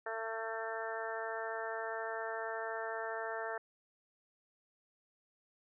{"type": "harmonic tone", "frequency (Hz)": 224.1, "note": "A3", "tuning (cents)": 32, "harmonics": [2, 3, 4, 5, 6, 7, 8], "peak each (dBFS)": [-43, -42, -45, -50, -46, -46, -45], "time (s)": [0.06, 3.58], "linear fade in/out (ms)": 5, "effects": []}